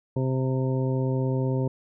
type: harmonic tone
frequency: 130.81 Hz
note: C3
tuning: in tune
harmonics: 1 / 2 / 3 / 4 / 5 / 7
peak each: -24 / -30 / -31 / -33 / -43 / -40 dBFS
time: 0.16-1.68 s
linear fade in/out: 5 ms
effects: none